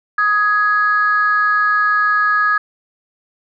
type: tone pair together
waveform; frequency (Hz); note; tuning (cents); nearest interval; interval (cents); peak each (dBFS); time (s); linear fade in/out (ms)
sine; 1253 / 1669.6; D#6 / G#6; +12 / +9; perfect fourth; 497; -14; 0.18-2.58; 5
effects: tanh soft clip ceiling -5 dBFS